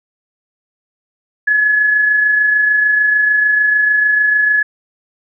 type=tone with amplitude modulation; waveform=sine; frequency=1700 Hz; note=G#6; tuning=40 cents sharp; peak=-8 dBFS; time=1.47-4.63 s; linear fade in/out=10 ms; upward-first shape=sine; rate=26.7 Hz; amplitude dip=35%; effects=none